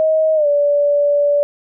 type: tone with pitch glide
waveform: sine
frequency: 631 to 578.6 Hz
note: D#5 to D5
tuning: +24 to -26 cents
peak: -11 dBFS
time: 0-1.43 s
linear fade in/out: 0 ms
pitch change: -150 cents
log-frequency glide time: 0.35-0.47 s
effects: none